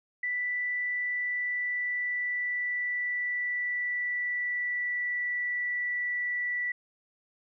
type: tone with pitch glide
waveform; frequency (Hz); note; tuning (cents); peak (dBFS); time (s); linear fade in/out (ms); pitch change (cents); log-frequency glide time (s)
sine; 1975.5 to 1960.7; B6 to B6; 0 to -13; -28; 0.23-6.72; 5; -13; 0.79-5.2
effects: none